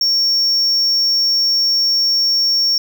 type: tone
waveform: triangle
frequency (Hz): 5500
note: F8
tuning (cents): -27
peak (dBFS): -11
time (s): 0.01-2.78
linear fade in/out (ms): 2
effects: none